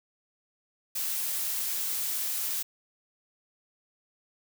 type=noise; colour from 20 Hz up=blue; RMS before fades=-31 dBFS; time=0.95-2.63 s; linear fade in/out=10 ms; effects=none